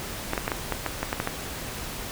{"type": "clicks", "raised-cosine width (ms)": 0.5, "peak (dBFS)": -10, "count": 10, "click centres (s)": [0.334, 0.378, 0.479, 0.518, 0.723, 0.863, 1.03, 1.129, 1.201, 1.274], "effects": ["pink hiss -35 dBFS RMS until 2.11 s"]}